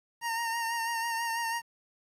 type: tone with vibrato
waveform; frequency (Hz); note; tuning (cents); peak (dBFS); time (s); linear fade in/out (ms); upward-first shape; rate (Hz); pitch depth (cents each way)
25% pulse; 923; A#5; -17; -26; 0.21-1.62; 50; sine; 6.1; 32
effects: resampled to 32000 Hz + 10-bit